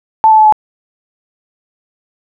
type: tone with pitch steps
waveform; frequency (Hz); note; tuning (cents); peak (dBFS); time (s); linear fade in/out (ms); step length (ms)
sine; 880 / 871.9 / 863.9 / 855.9; A5 / A5 / A5 / A5; 0 / -16 / -32 / -48; -3; 0.24-0.524; 0; 71
effects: none